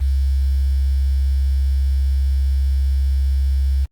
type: tone with quantisation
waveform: sine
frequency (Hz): 67.5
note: C#2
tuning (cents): -45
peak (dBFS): -14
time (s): 0-3.86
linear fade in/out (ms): 20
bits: 7
effects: Opus 24 kbps